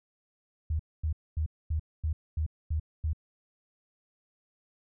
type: tone bursts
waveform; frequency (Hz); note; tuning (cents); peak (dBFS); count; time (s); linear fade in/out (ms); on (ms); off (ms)
sine; 78; D#2; +5; -26; 8; 0.7-3.132; 5; 94; 240
effects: none